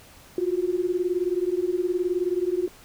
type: beating tone pair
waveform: sine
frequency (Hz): 349.1 / 368.1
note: F4 / F#4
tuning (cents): -1 / -9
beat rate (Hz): 19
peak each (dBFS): -25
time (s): 0.38-2.68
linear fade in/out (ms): 2
effects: pink hiss -50 dBFS RMS until 2.84 s